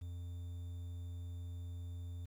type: tone with quantisation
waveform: triangle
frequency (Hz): 87.2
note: F2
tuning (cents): -2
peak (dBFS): -40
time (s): 0.01-2.26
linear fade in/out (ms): 10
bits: 11
effects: none